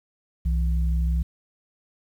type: tone pair together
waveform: sine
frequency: 63.32 / 164.81 Hz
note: B1 / E3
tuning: +44 / 0 cents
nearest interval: octave + perfect fourth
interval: 1656 cents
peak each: -20 / -30 dBFS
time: 0.45-1.23 s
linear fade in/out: 10 ms
effects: 9-bit